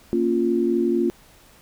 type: chord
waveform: sine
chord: Bb minor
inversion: none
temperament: equal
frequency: 233.1 / 277.2 / 349.2 Hz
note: Bb3 / Db4 / F4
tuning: 0 / 0 / 0 cents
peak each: -23 / -25 / -20 dBFS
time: 0.13-1.1 s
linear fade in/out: 0 ms
effects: pink hiss -52 dBFS RMS until 1.61 s